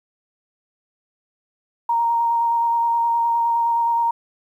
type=tone with vibrato; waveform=sine; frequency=932.3 Hz; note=A#5; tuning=in tune; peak=-16 dBFS; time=1.89-4.11 s; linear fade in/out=5 ms; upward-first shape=square; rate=9.6 Hz; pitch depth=10 cents each way; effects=9-bit